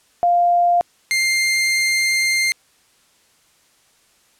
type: tone pair in turn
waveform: sine / sawtooth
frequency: 699 / 2103 Hz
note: F5 / C7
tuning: +1 / +8 cents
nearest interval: octave + perfect fifth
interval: 1907 cents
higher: second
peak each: -12 dBFS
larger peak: neither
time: 0.23-0.81 / 1.11-2.52 s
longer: second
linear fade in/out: 0 ms
effects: white hiss -57 dBFS RMS until 4.39 s + low-pass 10000 Hz 12 dB/octave